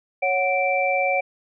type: tone cluster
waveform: sine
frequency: 554 / 737 / 2341 Hz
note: C#5 / F#5 / D7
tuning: -1 / -7 / -6 cents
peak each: -23 dBFS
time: 0.22-1.21 s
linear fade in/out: 10 ms
effects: none